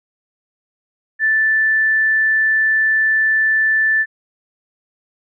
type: tone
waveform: sine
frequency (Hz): 1760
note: A6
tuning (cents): 0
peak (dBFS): -12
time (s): 1.19-4.06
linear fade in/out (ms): 50
effects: none